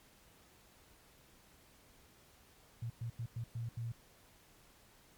sine tone bursts at uneven times, 116.54 Hz, A#2, in tune, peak -37 dBFS, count 6, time 2.82-2.9 / 3.01-3.1 / 3.19-3.26 / 3.36-3.44 / 3.55-3.69 / 3.77-3.92 s, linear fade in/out 5 ms, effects pink hiss -64 dBFS RMS until 5.17 s + MP3 96 kbps

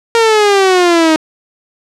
sawtooth exponential sweep, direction down, 466.2 to 311 Hz, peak -3 dBFS, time 0.15-1.16 s, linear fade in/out 0 ms, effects low-pass 7000 Hz 12 dB/octave

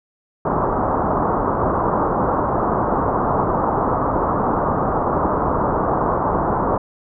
white low-pass noise, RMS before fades -19 dBFS, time 0.45-6.78 s, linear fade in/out 5 ms, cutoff 1200 Hz, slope 48 dB/octave, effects none

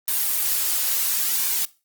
blue noise with flanger, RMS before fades -22 dBFS, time 0.08-1.65 s, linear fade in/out 0 ms, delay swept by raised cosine 1.5 to 4.4 ms, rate 0.73 Hz, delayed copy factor -0.5, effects noise-tail reverb RT60 0.3 s tail -20 dB re dry + Opus 32 kbps

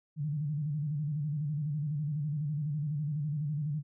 sine tone with vibrato, 148.7 Hz, D3, 22 cents sharp, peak -30 dBFS, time 0.16-3.83 s, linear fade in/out 50 ms, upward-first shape square, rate 12 Hz, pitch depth 79 cents each way, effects none

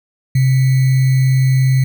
sine tone with sample-and-hold, 131.4 Hz, C3, 8 cents sharp, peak -9 dBFS, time 0.35-1.84 s, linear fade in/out 5 ms, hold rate 2100 Hz, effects none

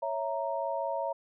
sine chord, A# diminished, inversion first, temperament equal, 554.4 / 659.3 / 932.3 Hz, C#5 / E5 / A#5, 0 / 0 / 0 cents, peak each -34 dBFS, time 0.02-1.13 s, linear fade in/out 10 ms, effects none

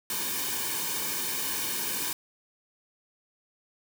white noise with comb filter, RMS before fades -31 dBFS, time 0.1-2.13 s, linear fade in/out 2 ms, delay 1.5 ms, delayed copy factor -0.75, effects none

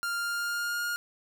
45% pulse tone with pitch glide, 1396.9 to 1420.5 Hz, F6 to F6, 0 to +29 cents, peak -29 dBFS, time 0.03-0.96 s, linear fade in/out 0 ms, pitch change +29 cents, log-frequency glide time 0.16-0.85 s, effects none

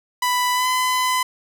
sawtooth tone with pitch glide, 992 to 1012.3 Hz, B5 to B5, +7 to +42 cents, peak -14 dBFS, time 0.22-1.23 s, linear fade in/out 5 ms, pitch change +35 cents, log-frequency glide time 0.53-0.67 s, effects none

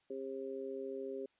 harmonic tone, 134 Hz, C3, 42 cents sharp, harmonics 2 / 3 / 4, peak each -47 / -41 / -46 dBFS, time 0.1-1.26 s, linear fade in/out 5 ms, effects white hiss -75 dBFS RMS until 1.39 s + resampled to 8000 Hz

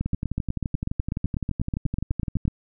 two click trains, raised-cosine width 5 ms, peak -13 / -14 dBFS, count 21 / 29, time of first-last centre 0.01-2.479 / 0.06-2.453 s, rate 8.1 / 11.7 Hz, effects none

